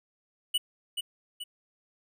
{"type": "tone with echo", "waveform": "square", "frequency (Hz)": 2947, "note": "F#7", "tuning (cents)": -8, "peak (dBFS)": -24, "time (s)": [0.54, 0.58], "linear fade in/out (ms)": 10, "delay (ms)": 430, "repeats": 2, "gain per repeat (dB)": -6, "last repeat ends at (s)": 1.44, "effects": []}